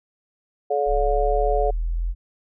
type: harmonic tone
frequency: 143.1 Hz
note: D3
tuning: 45 cents flat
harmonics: 3 / 4 / 5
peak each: -23 / -24 / -23 dBFS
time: 0.7-1.71 s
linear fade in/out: 10 ms
type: linear sweep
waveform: sine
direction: up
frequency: 32.81 to 43.65 Hz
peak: -21 dBFS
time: 0.86-2.15 s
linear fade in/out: 50 ms
effects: none

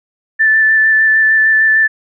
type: tone with vibrato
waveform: sine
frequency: 1760 Hz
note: A6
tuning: in tune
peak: -7 dBFS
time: 0.39-1.88 s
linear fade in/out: 20 ms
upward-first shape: square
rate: 6.6 Hz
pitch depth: 10 cents each way
effects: none

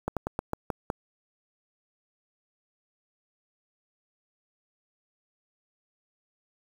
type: slowing click train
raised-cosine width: 1 ms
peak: -14 dBFS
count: 7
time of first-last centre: 0.08-0.901 s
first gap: 87 ms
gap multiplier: 1.18
effects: 7-bit

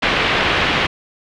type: low-pass noise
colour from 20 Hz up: white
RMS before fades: -17 dBFS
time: 0.02-0.87 s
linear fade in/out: 10 ms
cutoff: 3100 Hz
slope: 24 dB/octave
effects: none

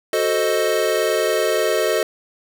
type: chord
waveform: square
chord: F# diminished seventh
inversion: none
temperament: equal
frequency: 370 / 440 / 523.3 / 622.3 Hz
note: F#4 / A4 / C5 / Eb5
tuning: 0 / 0 / 0 / 0 cents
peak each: -25 / -22 / -25 / -22 dBFS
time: 0.13-2.03 s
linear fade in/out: 2 ms
effects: none

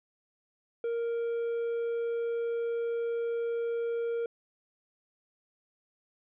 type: tone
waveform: triangle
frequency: 466.2 Hz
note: A#4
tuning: in tune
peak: -27 dBFS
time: 0.84-4.26 s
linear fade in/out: 2 ms
effects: resampled to 8000 Hz

